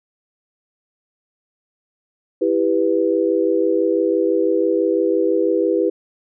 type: chord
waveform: sine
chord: E minor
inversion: none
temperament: just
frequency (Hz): 329.6 / 395.6 / 494.4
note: E4 / G4 / B4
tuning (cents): 0 / +16 / +2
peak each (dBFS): -19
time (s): 2.41-5.9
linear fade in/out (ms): 10
effects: none